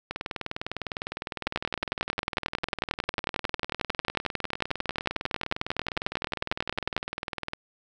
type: two click trains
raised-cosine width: 0.3 ms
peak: -9 / -15 dBFS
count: 62 / 148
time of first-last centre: 1.47-6.965 / 0.11-7.534 s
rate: 11.1 / 19.8 Hz
effects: none